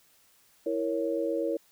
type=chord; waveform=sine; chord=A# diminished; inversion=second; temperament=equal; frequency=329.6 / 466.2 / 554.4 Hz; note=E4 / A#4 / C#5; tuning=0 / 0 / 0 cents; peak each=-31 dBFS; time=0.66-1.57 s; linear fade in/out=5 ms; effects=white hiss -63 dBFS RMS until 1.71 s